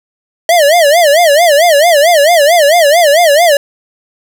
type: tone with vibrato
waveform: square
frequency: 631 Hz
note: D#5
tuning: 24 cents sharp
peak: -5 dBFS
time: 0.49-3.57 s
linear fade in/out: 2 ms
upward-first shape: sine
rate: 4.5 Hz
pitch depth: 200 cents each way
effects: none